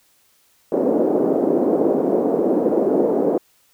white band-pass noise, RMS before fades -18 dBFS, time 0.72-3.38 s, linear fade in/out 2 ms, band 240 to 510 Hz, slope 24 dB/octave, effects white hiss -59 dBFS RMS until 3.73 s

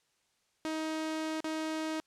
sawtooth tone with dropouts, 315.3 Hz, D#4, 23 cents sharp, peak -29 dBFS, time 0.65-2 s, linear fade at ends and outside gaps 0 ms, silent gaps 1.404-1.444 s, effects white hiss -74 dBFS RMS until 2.06 s + low-pass 8000 Hz 12 dB/octave

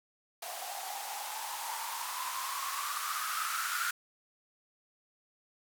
violet noise with band-pass filter sweep, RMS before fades -37 dBFS, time 0.42-3.91 s, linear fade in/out 5 ms, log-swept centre 710 to 1400 Hz, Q 9.3, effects none

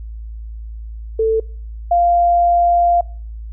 sine tone pair in turn, 443.9 / 695.3 Hz, A4 / F5, +15 / -8 cents, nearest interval minor sixth, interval 777 cents, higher second, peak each -12 / -10 dBFS, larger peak second, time 1.19-1.4 / 1.91-3.01 s, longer second, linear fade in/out 5 ms, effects noise-tail reverb RT60 0.5 s tail -25 dB re dry + added 55 Hz sine -27 dBFS peak until 3.52 s

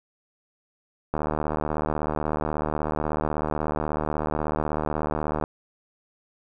click train, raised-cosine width 1 ms, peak -12 dBFS, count 329, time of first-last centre 1.14-5.439 s, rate 76.3 Hz, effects none

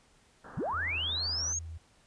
white low-pass noise, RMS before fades -49 dBFS, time 0.44-1.53 s, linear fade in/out 5 ms, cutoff 1700 Hz, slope 96 dB/octave
sine linear sweep, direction up, 75.9 to 6650 Hz, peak -30 dBFS, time 0.57-1.59 s, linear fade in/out 5 ms
sine tone with vibrato, 82.41 Hz, E2, in tune, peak -39 dBFS, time 0.73-1.78 s, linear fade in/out 10 ms, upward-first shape sine, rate 2.8 Hz, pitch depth 21 cents each way
effects pink hiss -64 dBFS RMS until 2.06 s + resampled to 22050 Hz

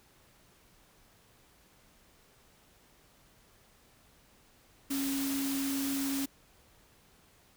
sine tone in noise, 274.3 Hz, C#4, 18 cents flat, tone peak -31 dBFS, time 4.9-6.26 s, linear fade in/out 10 ms, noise white, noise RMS -38 dBFS, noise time 4.9-6.26 s, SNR +4 dB, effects pink hiss -63 dBFS RMS until 7.56 s

